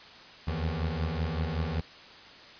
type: beating tone pair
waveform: 25% pulse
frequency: 77.78 / 83.08 Hz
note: D#2 / E2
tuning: 0 / +14 cents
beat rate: 5.3 Hz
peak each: -28 dBFS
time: 0.47-1.81 s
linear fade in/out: 10 ms
effects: white hiss -49 dBFS RMS until 2.59 s + resampled to 11025 Hz